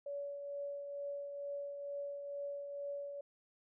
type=tone with tremolo; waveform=sine; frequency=568 Hz; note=C#5; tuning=42 cents sharp; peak=-38 dBFS; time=0.06-3.21 s; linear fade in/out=5 ms; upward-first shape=triangle; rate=2.2 Hz; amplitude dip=45%; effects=none